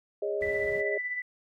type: chord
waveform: sine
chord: Ab suspended fourth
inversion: none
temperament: equal with one note detuned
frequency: 409.4 / 554.4 / 622.3 Hz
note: Ab4 / Db5 / Eb5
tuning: -25 / 0 / 0 cents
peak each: -30 / -35 / -32 dBFS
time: 0.22-0.98 s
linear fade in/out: 5 ms
type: noise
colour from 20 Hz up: brown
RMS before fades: -41 dBFS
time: 0.4-0.82 s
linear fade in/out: 20 ms
type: tone with tremolo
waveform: sine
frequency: 1985 Hz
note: B6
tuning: 8 cents sharp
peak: -28 dBFS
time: 0.42-1.22 s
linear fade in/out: 2 ms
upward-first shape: sine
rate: 16 Hz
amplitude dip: 50%
effects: high-pass 80 Hz 12 dB/octave + MP3 96 kbps